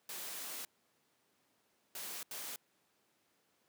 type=noise bursts at uneven times; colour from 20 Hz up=white; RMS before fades=-44 dBFS; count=3; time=0.09-0.65 / 1.95-2.23 / 2.31-2.56 s; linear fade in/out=2 ms; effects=pink hiss -75 dBFS RMS until 3.68 s + high-pass 200 Hz 12 dB/octave